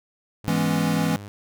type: tone with pitch glide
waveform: sawtooth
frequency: 103.83 to 101.63 Hz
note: G#2 to G#2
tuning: 0 to -37 cents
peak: -32 dBFS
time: 0.44-1.28 s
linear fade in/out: 0 ms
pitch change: -37 cents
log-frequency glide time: 0.91-1.15 s
type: chord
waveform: square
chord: C# minor seventh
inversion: first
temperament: equal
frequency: 164.81 / 207.7 / 246.9 / 277.2 Hz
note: E3 / G#3 / B3 / C#4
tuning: 0 / 0 / 0 / 0 cents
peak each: -24 / -27 / -29 / -28 dBFS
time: 0.48-1.16 s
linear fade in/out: 0 ms
effects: none